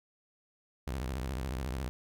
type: tone with vibrato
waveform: sawtooth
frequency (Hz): 64.7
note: C2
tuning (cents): -19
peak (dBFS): -30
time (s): 0.87-1.89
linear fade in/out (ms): 0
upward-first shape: sine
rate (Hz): 14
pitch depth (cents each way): 230
effects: none